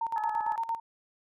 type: tone with tremolo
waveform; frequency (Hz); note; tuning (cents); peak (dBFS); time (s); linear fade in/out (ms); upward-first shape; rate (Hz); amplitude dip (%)
sine; 914; A#5; -34; -27; 0.01-0.8; 5; square; 8.8; 75
type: harmonic tone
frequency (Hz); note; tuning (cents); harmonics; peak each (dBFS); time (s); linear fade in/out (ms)
427.5; A4; -50; 2 / 3 / 4; -31 / -42 / -45; 0.16-0.56; 2
effects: none